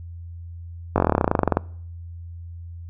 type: slowing click train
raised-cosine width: 1 ms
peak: -3 dBFS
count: 20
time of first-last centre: 0.96-1.571 s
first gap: 20 ms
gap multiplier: 1.05
effects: noise-tail reverb RT60 0.6 s tail -23 dB re dry + added 85 Hz sine -34 dBFS peak until 2.89 s